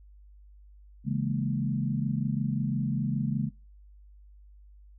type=chord; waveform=sine; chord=A# half-diminished seventh; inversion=first; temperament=equal; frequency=138.59 / 164.81 / 207.7 / 233.1 Hz; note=C#3 / E3 / G#3 / A#3; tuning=0 / 0 / 0 / 0 cents; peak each=-29 / -35 / -31 / -33 dBFS; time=1.04-3.51 s; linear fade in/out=50 ms; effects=noise-tail reverb RT60 0.3 s tail -22 dB re dry + added 50 Hz sine -50 dBFS peak until 4.98 s